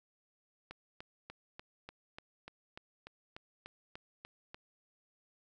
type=click train; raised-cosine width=0.3 ms; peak=-30 dBFS; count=14; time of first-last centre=0.71-4.545 s; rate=3.39 Hz; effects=none